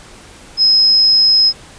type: tone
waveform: sine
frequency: 5120 Hz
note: D#8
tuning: 49 cents sharp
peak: -7 dBFS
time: 0.57-1.53 s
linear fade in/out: 50 ms
effects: pink hiss -39 dBFS RMS until 1.78 s + resampled to 22050 Hz